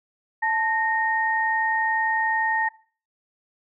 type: tone pair together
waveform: sine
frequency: 880 / 1851.2 Hz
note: A5 / A#6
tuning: 0 / -13 cents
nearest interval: octave + minor second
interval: 1287 cents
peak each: -23 dBFS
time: 0.42-2.69 s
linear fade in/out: 10 ms
effects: noise-tail reverb RT60 0.4 s tail -19 dB re dry